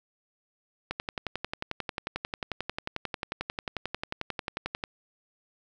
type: click train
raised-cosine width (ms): 0.3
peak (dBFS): -15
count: 45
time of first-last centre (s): 0.91-4.839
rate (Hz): 11.2
effects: none